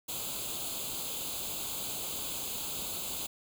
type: noise with comb filter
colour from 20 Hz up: white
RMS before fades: -37 dBFS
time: 0.08-3.27 s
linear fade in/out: 10 ms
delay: 0.27 ms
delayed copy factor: +0.85
effects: none